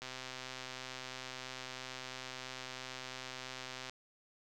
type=click train; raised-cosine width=0.2 ms; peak=-26 dBFS; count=501; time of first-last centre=0.02-3.896 s; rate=129 Hz; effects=none